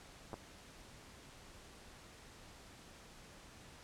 clicks, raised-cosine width 1 ms, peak -30 dBFS, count 2, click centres 0.332 / 0.341 s, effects pink hiss -57 dBFS RMS until 3.83 s + low-pass 9000 Hz 12 dB/octave

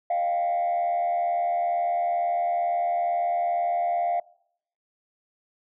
sine tone with frequency modulation, 698.5 Hz, F5, in tune, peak -20 dBFS, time 0.1-4.2 s, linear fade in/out 5 ms, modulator 82.2 Hz, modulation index 0.55, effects noise-tail reverb RT60 0.7 s tail -25 dB re dry + tanh soft clip ceiling -20 dBFS

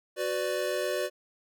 square chord, B minor, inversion second, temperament equal with one note detuned, 370 / 499.6 / 587.3 Hz, F#4 / B4 / D5, 0 / +20 / 0 cents, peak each -34 / -34 / -32 dBFS, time 0.16-1.1 s, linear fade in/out 50 ms, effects none

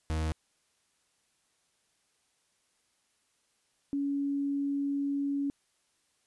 40% pulse / sine tone pair in turn, 78.9 / 281.2 Hz, D#2 / C#4, +25 / +25 cents, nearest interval octave + minor seventh, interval 2200 cents, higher second, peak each -28 / -28 dBFS, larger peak neither, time 0.1-0.32 / 3.93-5.5 s, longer second, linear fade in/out 0 ms, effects white hiss -73 dBFS RMS until 6.26 s + resampled to 24000 Hz

